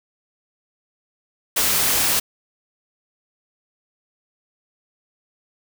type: noise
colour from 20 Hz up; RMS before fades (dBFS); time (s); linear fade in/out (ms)
white; -19; 1.56-2.2; 10
effects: none